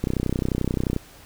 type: click train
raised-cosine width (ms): 3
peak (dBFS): -10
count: 30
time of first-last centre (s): 0.04-0.964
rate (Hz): 31.4
effects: pink hiss -48 dBFS RMS until 1.25 s